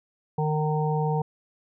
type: harmonic tone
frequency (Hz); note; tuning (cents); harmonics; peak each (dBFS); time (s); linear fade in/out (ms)
153.2; D#3; -27; 1 / 3 / 5 / 6; -24 / -29 / -31 / -32; 0.38-1.22; 5
effects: none